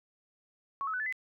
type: tone with pitch steps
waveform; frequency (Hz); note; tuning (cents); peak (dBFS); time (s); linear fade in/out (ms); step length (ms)
sine; 1108.7 / 1288.4 / 1497.1 / 1739.7 / 2022; C#6 / E6 / F#6 / A6 / B6; 0 / -40 / +20 / -20 / +40; -31; 0.81-1.125; 0; 63
effects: none